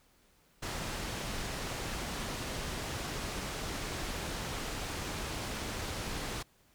pink low-pass noise, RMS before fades -38 dBFS, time 0.62-6.43 s, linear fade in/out 10 ms, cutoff 8400 Hz, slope 12 dB/octave, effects pink hiss -67 dBFS RMS until 6.74 s

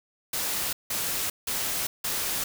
white noise bursts, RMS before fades -29 dBFS, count 4, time 0.33-2.44 s, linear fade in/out 5 ms, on 400 ms, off 170 ms, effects none

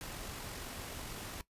pink noise with amplitude modulation, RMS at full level -43 dBFS, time 0.01-1.41 s, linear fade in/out 0 ms, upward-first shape sine, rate 46.1 Hz, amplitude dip 25%, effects noise-tail reverb RT60 0.1 s tail -17 dB re dry + resampled to 32000 Hz

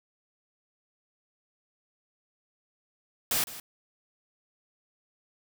white noise with echo, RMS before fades -27 dBFS, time 3.31-3.44 s, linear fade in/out 2 ms, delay 160 ms, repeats 1, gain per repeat -15 dB, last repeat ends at 3.6 s, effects none

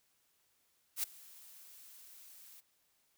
blue noise with ADSR envelope, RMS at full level -33 dBFS, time 0.96-2.61 s, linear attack 73 ms, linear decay 9 ms, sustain -23 dB, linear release 18 ms, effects white hiss -75 dBFS RMS until 3.17 s

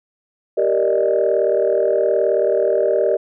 sine chord, Eb major seventh, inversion first, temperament just, 388.9 / 466.7 / 583.4 / 622.3 Hz, G4 / Bb4 / D5 / Eb5, -14 / +2 / -12 / 0 cents, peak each -19 dBFS, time 0.57-3.17 s, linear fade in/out 10 ms, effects tanh soft clip ceiling -6 dBFS

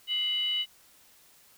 sine tone with frequency modulation, 2960 Hz, F#7, in tune, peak -26 dBFS, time 0.07-0.66 s, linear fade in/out 50 ms, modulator 863 Hz, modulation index 0.42, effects white hiss -59 dBFS RMS until 1.57 s

